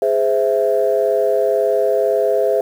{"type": "chord", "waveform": "sine", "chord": "Ab augmented", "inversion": "none", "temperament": "equal with one note detuned", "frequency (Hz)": [415.3, 517.2, 659.3], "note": ["Ab4", "C5", "E5"], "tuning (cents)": [0, -20, 0], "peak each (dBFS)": -17, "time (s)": [0.02, 2.61], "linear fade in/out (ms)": 2, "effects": ["tanh soft clip ceiling -5 dBFS", "7-bit"]}